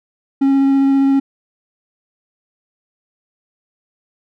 triangle tone with vibrato, 273.2 Hz, C#4, 25 cents flat, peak -8 dBFS, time 0.41-1.2 s, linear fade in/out 10 ms, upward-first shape sine, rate 15 Hz, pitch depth 9 cents each way, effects none

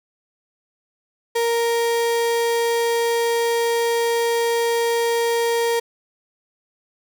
35% pulse tone, 466.2 Hz, A#4, in tune, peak -16 dBFS, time 1.35-5.8 s, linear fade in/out 10 ms, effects none

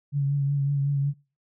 sine tone with vibrato, 140.8 Hz, C#3, 27 cents sharp, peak -21 dBFS, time 0.12-1.14 s, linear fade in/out 50 ms, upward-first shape triangle, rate 5.4 Hz, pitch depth 35 cents each way, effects noise-tail reverb RT60 0.4 s tail -26 dB re dry

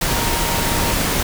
sine tone in noise, 932.3 Hz, A#5, in tune, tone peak -26 dBFS, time 0.08-0.94 s, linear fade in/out 5 ms, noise pink, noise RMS -19 dBFS, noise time 0.01-1.23 s, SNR -10 dB, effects none

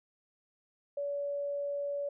sine tone, 570 Hz, C#5, 48 cents sharp, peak -32 dBFS, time 0.97-2.09 s, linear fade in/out 5 ms, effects none

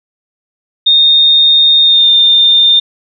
sine tone with pitch glide, 3675 to 3616 Hz, A#7 to A7, -25 to +47 cents, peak -4 dBFS, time 0.86-2.8 s, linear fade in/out 10 ms, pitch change -28 cents, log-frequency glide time 1.83-2.1 s, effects none

